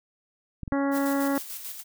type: clicks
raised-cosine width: 5 ms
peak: -22 dBFS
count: 3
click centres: 0.633 / 0.678 / 0.724 s
type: harmonic tone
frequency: 278.1 Hz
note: C#4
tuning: 6 cents sharp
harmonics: 1 / 2 / 3 / 4 / 5 / 6 / 7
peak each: -24 / -30 / -34 / -36 / -38 / -40 / -41 dBFS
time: 0.72-1.38 s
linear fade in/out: 2 ms
type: noise with tremolo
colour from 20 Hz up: blue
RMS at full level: -36 dBFS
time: 0.91-1.84 s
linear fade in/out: 50 ms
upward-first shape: square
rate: 6.8 Hz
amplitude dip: 45%
effects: none